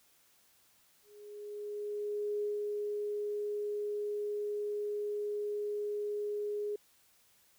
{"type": "tone with ADSR envelope", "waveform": "sine", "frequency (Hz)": 415.3, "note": "G#4", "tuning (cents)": 0, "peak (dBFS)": -31, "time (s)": [1.03, 6.76], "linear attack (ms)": 1400, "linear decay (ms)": 150, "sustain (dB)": -2, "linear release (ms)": 5, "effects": ["white hiss -67 dBFS RMS until 7.58 s"]}